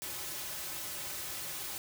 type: noise with comb filter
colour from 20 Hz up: white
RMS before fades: -40 dBFS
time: 0.02-1.78 s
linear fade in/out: 0 ms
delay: 4.3 ms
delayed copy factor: -0.6
effects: none